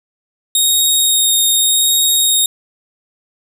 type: tone with vibrato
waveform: 15% pulse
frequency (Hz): 3729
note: A#7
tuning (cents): 0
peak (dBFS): -4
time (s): 0.55-2.46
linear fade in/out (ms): 2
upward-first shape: sine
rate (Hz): 0.84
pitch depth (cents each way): 11
effects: none